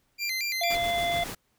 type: tone with vibrato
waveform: 25% pulse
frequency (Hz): 2217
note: C#7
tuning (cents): 0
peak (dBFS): -24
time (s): 0.18-0.78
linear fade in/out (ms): 50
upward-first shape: square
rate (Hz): 4.4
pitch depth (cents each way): 120
type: harmonic tone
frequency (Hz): 690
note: F5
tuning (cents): -21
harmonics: 1 / 3 / 5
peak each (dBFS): -26 / -31 / -33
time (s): 0.61-1.24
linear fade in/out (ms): 5
type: noise with tremolo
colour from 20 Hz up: pink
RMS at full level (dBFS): -36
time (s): 0.7-1.35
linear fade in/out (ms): 5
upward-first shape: square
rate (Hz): 7.2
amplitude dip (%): 25
effects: pink hiss -71 dBFS RMS until 1.58 s